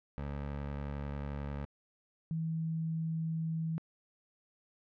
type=tone pair in turn; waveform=20% pulse / sine; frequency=71.2 / 161.74 Hz; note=C#2 / E3; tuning=+47 / -33 cents; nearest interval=octave + major second; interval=1420 cents; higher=second; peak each=-32 / -32 dBFS; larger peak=neither; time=0.18-1.65 / 2.31-3.78 s; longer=neither; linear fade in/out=0 ms; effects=low-pass 2000 Hz 12 dB/octave